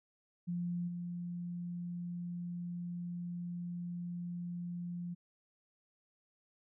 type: tone with level steps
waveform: sine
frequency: 174.61 Hz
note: F3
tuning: in tune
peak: -34 / -38 dBFS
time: 0.47-5.15 s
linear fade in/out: 20 ms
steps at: 0.87 s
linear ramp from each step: 20 ms
effects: none